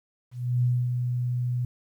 sine tone with ADSR envelope, 123.3 Hz, B2, 2 cents flat, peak -19 dBFS, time 0.31-1.65 s, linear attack 320 ms, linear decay 250 ms, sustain -5 dB, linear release 3 ms, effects 10-bit

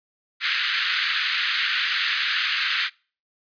pink band-pass noise, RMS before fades -24 dBFS, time 0.4-2.9 s, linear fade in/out 50 ms, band 1400 to 4500 Hz, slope 48 dB/octave, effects noise-tail reverb RT60 0.4 s tail -26 dB re dry + resampled to 11025 Hz

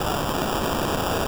white noise with sample-and-hold, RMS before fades -24 dBFS, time 0-1.27 s, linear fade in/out 5 ms, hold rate 2100 Hz, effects none

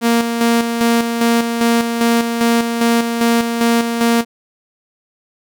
sawtooth tone with tremolo, 233.1 Hz, A#3, in tune, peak -7 dBFS, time 0.01-4.25 s, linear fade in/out 50 ms, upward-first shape square, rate 2.5 Hz, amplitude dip 50%, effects none

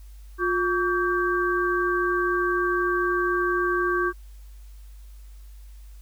sine tone cluster, 355.2 / 1139 / 1574 Hz, F4 / C#6 / G6, +29 / +47 / +7 cents, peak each -24 / -26 / -26 dBFS, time 0.38-4.13 s, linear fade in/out 50 ms, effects added 50 Hz sine -41 dBFS peak until 6.01 s + white hiss -60 dBFS RMS until 6.01 s

